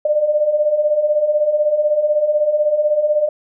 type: beating tone pair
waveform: sine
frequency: 587.3 / 603.3 Hz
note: D5 / D5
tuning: 0 / +46 cents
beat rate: 16 Hz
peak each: -20 / -14 dBFS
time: 0.05-3.29 s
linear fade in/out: 5 ms
effects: none